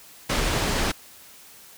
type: low-pass noise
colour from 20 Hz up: pink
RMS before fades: -24 dBFS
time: 0.29-0.92 s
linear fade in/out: 10 ms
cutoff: 7500 Hz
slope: 12 dB/octave
effects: white hiss -48 dBFS RMS until 1.77 s